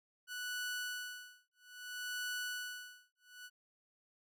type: tone with tremolo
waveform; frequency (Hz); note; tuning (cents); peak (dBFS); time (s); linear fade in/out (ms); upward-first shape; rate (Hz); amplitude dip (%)
sawtooth; 1480; F#6; 0; -34; 0.27-3.5; 50; sine; 0.61; 100
effects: none